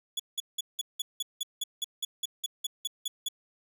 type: tone bursts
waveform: sawtooth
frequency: 3406 Hz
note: G#7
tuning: 43 cents sharp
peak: -26 dBFS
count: 16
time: 0.17-3.286 s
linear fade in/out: 5 ms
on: 26 ms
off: 180 ms
effects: none